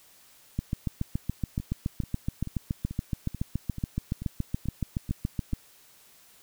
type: two click trains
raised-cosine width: 5 ms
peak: -23 / -15 dBFS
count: 10 / 36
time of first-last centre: 1.6-5.53 / 0.59-5.534 s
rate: 2.29 / 7.08 Hz
effects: white hiss -57 dBFS RMS until 6.42 s